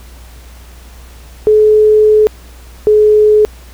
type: tone pair in turn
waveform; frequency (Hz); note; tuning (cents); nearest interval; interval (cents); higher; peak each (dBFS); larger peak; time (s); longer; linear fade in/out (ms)
sine; 427.9 / 424.7; A4 / G#4; -48 / +39; unison; 13; first; -4; neither; 1.47-2.27 / 2.87-3.45; first; 0
effects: added 60 Hz sine -33 dBFS peak until 3.73 s + pink hiss -41 dBFS RMS until 3.73 s